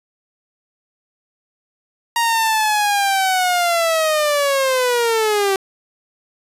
sawtooth linear sweep, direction down, 940 to 383.1 Hz, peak -11 dBFS, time 2.16-5.56 s, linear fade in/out 2 ms, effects resampled to 32000 Hz

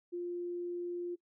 sine tone, 350.5 Hz, F4, 6 cents sharp, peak -35 dBFS, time 0.12-1.16 s, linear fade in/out 20 ms, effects noise-tail reverb RT60 0.1 s tail -19 dB re dry

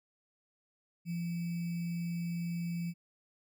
sine tone with sample-and-hold, 171 Hz, F3, 36 cents flat, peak -33 dBFS, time 1.05-2.94 s, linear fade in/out 50 ms, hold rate 2450 Hz, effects none

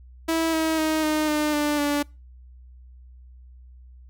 sawtooth tone with pitch steps, 326.2 / 319.9 / 313.6 / 307.5 / 301.6 / 295.7 / 289.9 Hz, E4 / D#4 / D#4 / D#4 / D4 / D4 / D4, -18 / +48 / +14 / -20 / +46 / +12 / -22 cents, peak -17 dBFS, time 0.28-2.03 s, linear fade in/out 10 ms, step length 250 ms, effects noise-tail reverb RT60 0.3 s tail -26 dB re dry + added 62 Hz sine -44 dBFS peak until 4.09 s

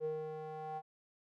square tone with band-pass filter sweep, 155.5 Hz, D#3, 1 cent flat, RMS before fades -41 dBFS, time 0-0.82 s, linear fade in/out 50 ms, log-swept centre 480 to 750 Hz, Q 8.4, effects none

